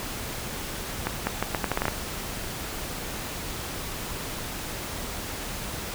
accelerating click train, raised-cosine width 0.5 ms, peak -9 dBFS, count 10, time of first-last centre 1.07-1.882 s, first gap 200 ms, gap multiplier 0.78, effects pink hiss -34 dBFS RMS until 5.94 s

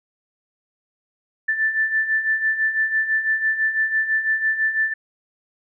sine beating tone pair, 1760 / 1766 Hz, A6 / A6, 0 / +6 cents, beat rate 6 Hz, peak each -25 / -19 dBFS, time 1.48-4.94 s, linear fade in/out 10 ms, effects none

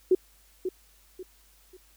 sine tone with echo, 370 Hz, F#4, in tune, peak -16 dBFS, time 0.11-0.15 s, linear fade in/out 5 ms, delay 540 ms, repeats 3, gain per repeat -10 dB, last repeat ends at 1.77 s, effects added 50 Hz sine -61 dBFS peak until 1.96 s + white hiss -61 dBFS RMS until 1.96 s

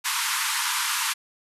pink band-pass noise, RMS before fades -26 dBFS, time 0.04-1.14 s, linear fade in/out 20 ms, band 900 to 13000 Hz, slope 96 dB/octave, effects none

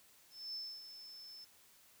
sine tone with ADSR envelope, 5274 Hz, E8, in tune, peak -40 dBFS, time 0.3-1.45 s, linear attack 240 ms, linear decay 270 ms, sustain -10 dB, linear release 12 ms, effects white hiss -65 dBFS RMS until 2 s

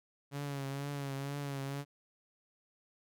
sawtooth tone with vibrato, 140 Hz, C#3, 18 cents sharp, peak -33 dBFS, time 0.31-1.85 s, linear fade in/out 50 ms, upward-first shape triangle, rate 2.1 Hz, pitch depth 51 cents each way, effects none

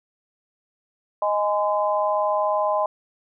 sine chord, Ab major, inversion second, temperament equal with one note detuned, 622.3 / 830.6 / 1025 Hz, Eb5 / Ab5 / C6, 0 / 0 / -36 cents, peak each -22 / -25 / -24 dBFS, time 1.22-2.86 s, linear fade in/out 2 ms, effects none

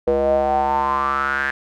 square tone with band-pass filter sweep, 68.8 Hz, C#2, 12 cents flat, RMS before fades -19 dBFS, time 0.07-1.51 s, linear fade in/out 5 ms, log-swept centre 500 to 1700 Hz, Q 8, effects none

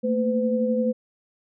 sine tone cluster, 224 / 235.7 / 507 Hz, A3 / A#3 / B4, +31 / +19 / +45 cents, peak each -23 / -31 / -23 dBFS, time 0.03-0.93 s, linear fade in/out 20 ms, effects none

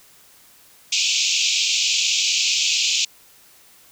pink band-pass noise, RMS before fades -20 dBFS, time 0.92-3.05 s, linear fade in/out 5 ms, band 2400 to 7300 Hz, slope 96 dB/octave, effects white hiss -51 dBFS RMS until 3.91 s

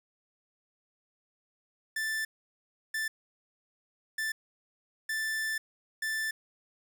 45% pulse tone bursts at uneven times, 1764 Hz, A6, 4 cents sharp, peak -30 dBFS, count 5, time 1.96-2.25 / 2.94-3.08 / 4.18-4.32 / 5.09-5.58 / 6.02-6.31 s, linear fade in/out 5 ms, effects none

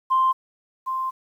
sine tone pair in turn, 1046.5 / 1046.5 Hz, C6 / C6, 0 / 0 cents, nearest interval unison, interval 0 cents, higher neither, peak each -15 / -23 dBFS, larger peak first, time 0.1-0.33 / 0.86-1.11 s, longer second, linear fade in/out 20 ms, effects tanh soft clip ceiling -11 dBFS + 9-bit

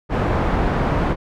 pink low-pass noise, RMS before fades -19 dBFS, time 0.09-1.16 s, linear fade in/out 50 ms, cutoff 1300 Hz, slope 12 dB/octave, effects none

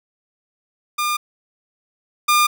sawtooth tone pair in turn, 1206 / 1206 Hz, D6 / D6, +46 / +46 cents, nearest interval unison, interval 0 cents, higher neither, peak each -15 / -9 dBFS, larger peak second, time 0.98-1.17 / 2.28-2.47 s, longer neither, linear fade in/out 10 ms, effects none

